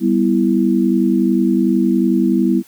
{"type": "chord", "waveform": "sine", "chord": "E minor", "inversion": "first", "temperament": "equal", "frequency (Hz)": [196, 246.9, 329.6], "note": ["G3", "B3", "E4"], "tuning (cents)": [0, 0, 0], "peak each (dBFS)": -16, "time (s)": [0, 2.63], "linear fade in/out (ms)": 50, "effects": ["white hiss -48 dBFS RMS until 2.67 s"]}